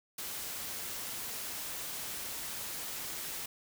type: noise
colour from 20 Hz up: white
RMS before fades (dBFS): -40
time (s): 0.18-3.46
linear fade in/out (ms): 5
effects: none